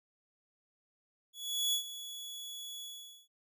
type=tone with ADSR envelope; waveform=sawtooth; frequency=3388 Hz; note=G#7; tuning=34 cents sharp; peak=-25 dBFS; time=1.33-3.28 s; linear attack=400 ms; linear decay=98 ms; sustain=-14 dB; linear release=460 ms; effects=none